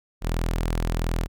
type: tone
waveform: sawtooth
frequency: 41.43 Hz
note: E1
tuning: 9 cents sharp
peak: -19 dBFS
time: 0.21-1.28 s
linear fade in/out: 50 ms
effects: none